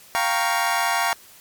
25% pulse chord, G half-diminished seventh, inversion third, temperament equal, 698.5 / 784 / 932.3 / 1108.7 Hz, F5 / G5 / Bb5 / Db6, 0 / 0 / 0 / 0 cents, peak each -21 / -23 / -20 / -23 dBFS, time 0.15-1.13 s, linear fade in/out 0 ms, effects white hiss -48 dBFS RMS until 1.4 s + MP3 96 kbps

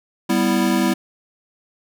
square chord, E minor, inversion first, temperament equal, 196 / 246.9 / 329.6 Hz, G3 / B3 / E4, 0 / 0 / 0 cents, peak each -21 dBFS, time 0.29-0.94 s, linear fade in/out 10 ms, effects none

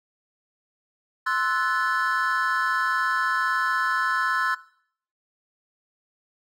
triangle chord, F# half-diminished seventh, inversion second, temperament equal with one note detuned, 1046.5 / 1318.5 / 1480 / 1735.8 Hz, C6 / E6 / F#6 / A6, 0 / 0 / 0 / -24 cents, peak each -25 dBFS, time 1.26-4.55 s, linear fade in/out 10 ms, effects noise-tail reverb RT60 0.6 s tail -19 dB re dry + tanh soft clip ceiling -12 dBFS

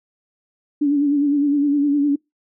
sine tone with vibrato, 287.3 Hz, D4, 38 cents flat, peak -14 dBFS, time 0.81-2.16 s, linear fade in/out 10 ms, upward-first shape sine, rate 9.8 Hz, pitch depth 48 cents each way, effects noise-tail reverb RT60 0.2 s tail -26 dB re dry

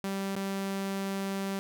sawtooth tone with dropouts, 195.3 Hz, G3, 6 cents flat, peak -27 dBFS, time 0.04-1.59 s, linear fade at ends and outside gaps 0 ms, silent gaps 0.354-0.364 s, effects none

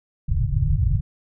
white low-pass noise, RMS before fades -20 dBFS, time 0.28-1.01 s, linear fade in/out 10 ms, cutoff 150 Hz, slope 96 dB/octave, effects none

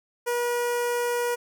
sawtooth tone with notch filter, 481.7 Hz, B4, 43 cents flat, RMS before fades -26 dBFS, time 0.26-1.36 s, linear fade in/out 20 ms, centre 3800 Hz, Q 1.4, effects none

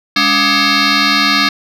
sine tone with frequency modulation, 1262 Hz, D#6, 24 cents sharp, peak -7 dBFS, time 0.16-1.49 s, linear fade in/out 5 ms, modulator 489 Hz, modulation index 7.2, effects tanh soft clip ceiling -7 dBFS

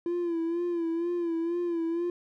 triangle tone with vibrato, 339.6 Hz, F4, 48 cents flat, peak -24 dBFS, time 0.06-2.1 s, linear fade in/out 2 ms, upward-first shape sine, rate 2.1 Hz, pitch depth 56 cents each way, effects tanh soft clip ceiling -21 dBFS

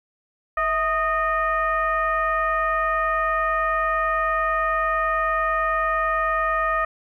sine tone with frequency modulation, 1244.5 Hz, D#6, in tune, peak -19 dBFS, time 0.57-6.85 s, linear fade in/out 5 ms, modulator 597 Hz, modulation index 0.98, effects 10-bit

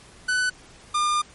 45% pulse tone pair in turn, 1497 / 1204.3 Hz, F#6 / D6, +20 / +43 cents, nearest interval major third, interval 377 cents, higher first, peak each -20 dBFS, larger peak neither, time 0.28-0.5 / 0.94-1.22 s, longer second, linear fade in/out 10 ms, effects pink hiss -49 dBFS RMS until 1.34 s + MP3 48 kbps

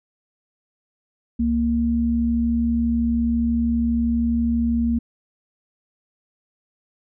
sine tone pair together, 67.29 / 233.1 Hz, C2 / A#3, +49 / 0 cents, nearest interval octave + minor seventh, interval 2151 cents, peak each -25 / -18 dBFS, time 1.39-4.99 s, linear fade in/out 10 ms, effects none

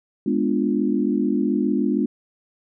sine chord, G# diminished seventh, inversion none, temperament equal, 207.7 / 246.9 / 293.7 / 349.2 Hz, G#3 / B3 / D4 / F4, 0 / 0 / 0 / 0 cents, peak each -23 / -23 / -23 / -26 dBFS, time 0.26-2.06 s, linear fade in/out 5 ms, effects none

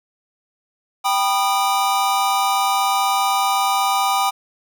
square chord, G augmented, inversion none, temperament just, 784 / 980 / 1225 Hz, G5 / B5 / D#6, 0 / -14 / -27 cents, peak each -20 / -23 / -22 dBFS, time 1.04-4.31 s, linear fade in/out 20 ms, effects none

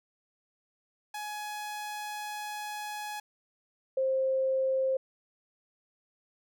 sawtooth / sine tone pair in turn, 840 / 528 Hz, G#5 / C5, +19 / +16 cents, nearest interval minor sixth, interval 803 cents, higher first, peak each -32 / -25 dBFS, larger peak second, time 1.14-3.2 / 3.97-4.97 s, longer first, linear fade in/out 5 ms, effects none

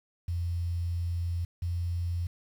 sine tone pair in turn, 86.2 / 86.7 Hz, F2 / F2, -22 / -12 cents, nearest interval unison, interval 10 cents, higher second, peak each -28 dBFS, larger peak neither, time 0.28-1.45 / 1.62-2.27 s, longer first, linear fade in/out 5 ms, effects 9-bit

